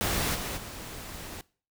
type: noise with level steps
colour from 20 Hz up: pink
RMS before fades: -28 / -34 / -41 dBFS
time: 0.01-1.41 s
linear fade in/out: 0 ms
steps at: 0.34 / 0.56 s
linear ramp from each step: 20 ms
effects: noise-tail reverb RT60 0.4 s tail -21 dB re dry